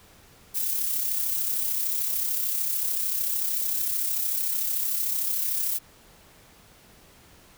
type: noise with amplitude modulation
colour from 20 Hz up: violet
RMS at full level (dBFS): -25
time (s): 0.54-5.79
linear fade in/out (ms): 20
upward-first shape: sine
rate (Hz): 33.4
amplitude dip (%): 40
effects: pink hiss -54 dBFS RMS until 7.57 s